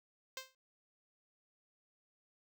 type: tone with exponential decay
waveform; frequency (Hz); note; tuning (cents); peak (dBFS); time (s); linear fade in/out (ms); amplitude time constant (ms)
5% pulse; 523.3; C5; 0; -28; 0.37-0.55; 2; 37
effects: none